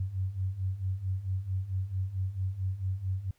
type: beating tone pair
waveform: sine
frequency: 91.8 / 96.3 Hz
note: F#2 / G2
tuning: -13 / -30 cents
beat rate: 4.5 Hz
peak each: -35 / -31 dBFS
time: 0-3.31 s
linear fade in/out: 5 ms
effects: pink hiss -70 dBFS RMS until 3.38 s